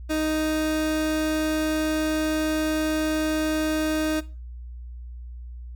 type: tone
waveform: 30% pulse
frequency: 311.1 Hz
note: D#4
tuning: in tune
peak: -20 dBFS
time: 0.09-4.21 s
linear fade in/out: 20 ms
effects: noise-tail reverb RT60 0.3 s tail -17 dB re dry + added 60 Hz sine -35 dBFS peak until 5.75 s